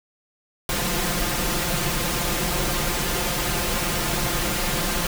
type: noise with comb filter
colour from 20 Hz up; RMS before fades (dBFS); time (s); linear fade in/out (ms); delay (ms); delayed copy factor
pink; -24; 0.69-5.07; 2; 5.7; +0.75
effects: none